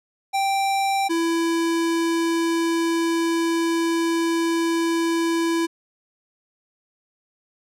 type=tone pair in turn; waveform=square; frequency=784 / 332.9 Hz; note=G5 / E4; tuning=0 / +17 cents; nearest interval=octave + minor third; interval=1483 cents; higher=first; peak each=-20 dBFS; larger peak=neither; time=0.33-1.09 / 1.09-5.67 s; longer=second; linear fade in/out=20 ms; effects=low-pass 11000 Hz 12 dB/octave